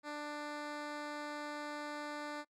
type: tone with low-pass filter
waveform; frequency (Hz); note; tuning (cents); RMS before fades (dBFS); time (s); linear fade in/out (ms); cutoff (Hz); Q
10% pulse; 295.9; D4; +13; -43; 0.03-2.45; 50; 7000; 0.51
effects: noise-tail reverb RT60 0.1 s tail -26 dB re dry